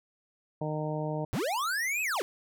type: harmonic tone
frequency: 153.4 Hz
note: D#3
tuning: 24 cents flat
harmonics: 1 / 2 / 3 / 4 / 5 / 6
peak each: -33 / -38 / -38 / -36 / -42 / -41 dBFS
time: 0.61-1.25 s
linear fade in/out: 5 ms
type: linear two-way sweep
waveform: square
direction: up then down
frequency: 73.42 to 2617 to 308.5 Hz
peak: -29 dBFS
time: 1.33-2.22 s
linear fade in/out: 0 ms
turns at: 2.02 s
effects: none